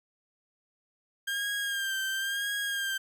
30% pulse tone with vibrato, 1600 Hz, G6, 35 cents sharp, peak -27 dBFS, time 1.27-2.98 s, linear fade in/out 10 ms, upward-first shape sine, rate 0.97 Hz, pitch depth 46 cents each way, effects none

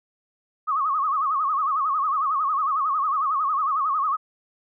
sine tone with vibrato, 1174.7 Hz, D6, in tune, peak -20 dBFS, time 0.67-4.17 s, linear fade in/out 20 ms, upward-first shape sine, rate 11 Hz, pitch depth 150 cents each way, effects none

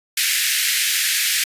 pink high-pass noise, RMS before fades -19 dBFS, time 0.17-1.44 s, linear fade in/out 5 ms, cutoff 1700 Hz, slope 48 dB/octave, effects resampled to 32000 Hz

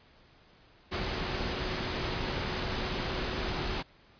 sine tone in noise, 370 Hz, F#4, in tune, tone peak -42 dBFS, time 0.91-3.83 s, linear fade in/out 20 ms, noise pink, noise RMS -33 dBFS, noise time 0.91-3.83 s, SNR -12 dB, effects pink hiss -60 dBFS RMS until 4.19 s + resampled to 11025 Hz

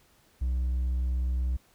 sine tone with hard clipping, 63.1 Hz, B1, 38 cents sharp, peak -26 dBFS, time 0.41-1.57 s, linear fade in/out 10 ms, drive 2 dB, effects pink hiss -63 dBFS RMS until 1.74 s

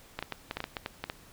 clicks, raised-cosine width 0.3 ms, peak -17 dBFS, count 11, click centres 0.19 / 0.226 / 0.323 / 0.511 / 0.57 / 0.604 / 0.641 / 0.768 / 0.861 / 1.04 / 1.099 s, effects pink hiss -55 dBFS RMS until 1.32 s

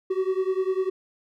triangle beating tone pair, 373.3 / 383.3 Hz, F#4 / G4, +15 / -39 cents, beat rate 10 Hz, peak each -23 / -24 dBFS, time 0.1-0.9 s, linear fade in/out 10 ms, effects none

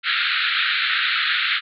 pink band-pass noise, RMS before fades -21 dBFS, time 0.03-1.61 s, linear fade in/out 50 ms, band 1300 to 4200 Hz, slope 96 dB/octave, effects none

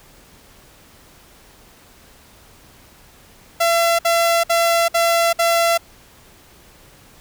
sawtooth tone bursts, 676 Hz, E5, 43 cents sharp, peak -10 dBFS, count 5, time 3.6-5.778 s, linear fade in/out 10 ms, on 390 ms, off 57 ms, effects pink hiss -48 dBFS RMS until 7.2 s

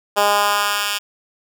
10% pulse tone with high-pass filter sweep, 204.7 Hz, G#3, 25 cents flat, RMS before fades -18 dBFS, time 0.16-0.99 s, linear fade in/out 20 ms, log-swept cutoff 580 to 2300 Hz, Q 1.2, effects none

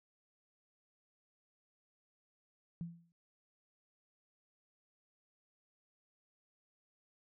sine tone with exponential decay, 169.4 Hz, E3, 48 cents sharp, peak -36 dBFS, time 2.81-3.12 s, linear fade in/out 0 ms, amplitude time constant 67 ms, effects none

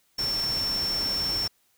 sine tone in noise, 5420 Hz, E8, 47 cents sharp, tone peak -25 dBFS, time 0.18-1.48 s, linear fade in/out 10 ms, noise pink, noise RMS -36 dBFS, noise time 0.18-1.48 s, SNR +8 dB, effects white hiss -67 dBFS RMS until 1.77 s

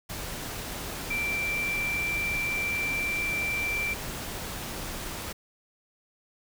sine tone in noise, 2349 Hz, D7, in tune, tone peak -27 dBFS, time 1.1-3.94 s, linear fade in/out 10 ms, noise pink, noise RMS -36 dBFS, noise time 0.09-5.33 s, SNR +6 dB, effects none

